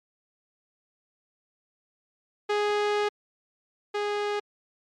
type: tone pair in turn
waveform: sawtooth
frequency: 415.2 / 413.1 Hz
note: G#4 / G#4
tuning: 0 / -9 cents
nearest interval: unison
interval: 9 cents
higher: first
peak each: -19 / -22 dBFS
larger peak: first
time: 2.49-3.09 / 3.94-4.4 s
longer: first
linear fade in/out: 10 ms
effects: low-pass 4000 Hz 12 dB/octave + MP3 96 kbps